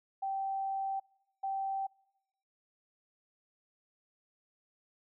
sine tone bursts at uneven times, 778 Hz, G5, 13 cents flat, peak -32 dBFS, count 2, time 0.22-1 / 1.43-1.87 s, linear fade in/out 10 ms, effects noise-tail reverb RT60 1.0 s tail -26 dB re dry

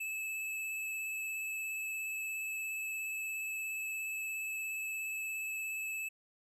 square tone with vibrato, 2609 Hz, E7, 18 cents flat, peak -37 dBFS, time 0-6.09 s, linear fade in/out 10 ms, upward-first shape sine, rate 17 Hz, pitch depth 15 cents each way, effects none

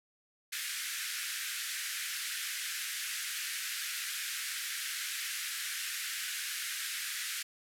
pink band-pass noise, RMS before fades -38 dBFS, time 0.52-7.43 s, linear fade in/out 10 ms, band 1500 to 14000 Hz, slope 48 dB/octave, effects none

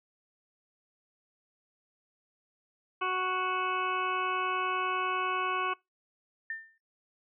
harmonic tone, 370 Hz, F#4, in tune, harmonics 1 / 2 / 3 / 4 / 6 / 7 / 8, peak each -37 / -39 / -30 / -37 / -42 / -38 / -44 dBFS, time 3.01-5.74 s, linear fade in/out 10 ms
sine tone with exponential decay, 1800 Hz, A6, 39 cents sharp, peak -31 dBFS, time 6.5-6.78 s, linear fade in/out 2 ms, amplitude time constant 60 ms
effects noise-tail reverb RT60 0.2 s tail -24 dB re dry

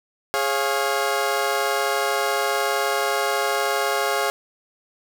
20% pulse chord, Db major, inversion second, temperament equal with one note detuned, 415.3 / 547.4 / 698.5 Hz, Ab4 / Db5 / F5, 0 / -22 / 0 cents, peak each -20 dBFS, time 0.34-4.3 s, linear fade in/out 0 ms, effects none

